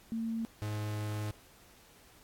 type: tone pair in turn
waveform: sine / 45% pulse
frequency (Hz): 226.5 / 105.79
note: A#3 / G#2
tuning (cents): -50 / +32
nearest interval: octave + minor second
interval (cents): 1318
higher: first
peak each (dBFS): -32 / -34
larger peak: first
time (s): 0.12-0.45 / 0.62-1.31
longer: second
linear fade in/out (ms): 0
effects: pink hiss -60 dBFS RMS until 2.23 s + AAC 64 kbps